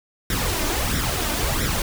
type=noise with flanger; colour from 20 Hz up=pink; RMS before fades=-23 dBFS; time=0.3-1.82 s; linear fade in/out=2 ms; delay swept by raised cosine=0.54 to 3.34 ms; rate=1.5 Hz; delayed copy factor=+0.6; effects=none